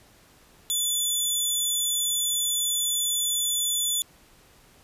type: tone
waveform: 15% pulse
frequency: 3477 Hz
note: A7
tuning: 21 cents flat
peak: -16 dBFS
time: 0.7-4.02 s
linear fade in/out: 0 ms
effects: pink hiss -56 dBFS RMS until 4.83 s + resampled to 32000 Hz